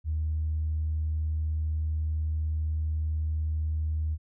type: tone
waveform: sine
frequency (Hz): 77.9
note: D#2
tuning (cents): +3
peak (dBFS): -25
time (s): 0.04-4.18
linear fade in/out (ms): 50
effects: tanh soft clip ceiling -21 dBFS